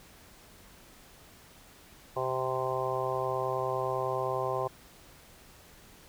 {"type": "harmonic tone with a mistuned harmonic", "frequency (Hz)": 129.9, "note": "C3", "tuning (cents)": -12, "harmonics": [1, 3, 4, 5, 6, 7, 8], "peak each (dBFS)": [-40, -35, -35, -36, -37, -40, -35], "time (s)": [2.16, 4.68], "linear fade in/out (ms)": 10, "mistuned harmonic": 1, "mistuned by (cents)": -30, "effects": ["pink hiss -55 dBFS RMS until 6.08 s"]}